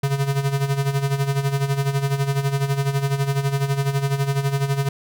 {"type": "tone with tremolo", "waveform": "square", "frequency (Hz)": 138.59, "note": "C#3", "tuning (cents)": 0, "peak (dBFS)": -17, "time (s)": [0.03, 4.89], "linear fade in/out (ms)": 5, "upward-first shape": "sine", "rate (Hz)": 12, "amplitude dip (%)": 70, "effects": []}